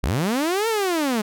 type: linear two-way sweep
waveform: sawtooth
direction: up then down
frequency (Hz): 44.4 to 463.3 to 202.9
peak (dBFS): -16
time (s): 0.03-1.22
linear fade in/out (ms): 10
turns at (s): 0.68
effects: none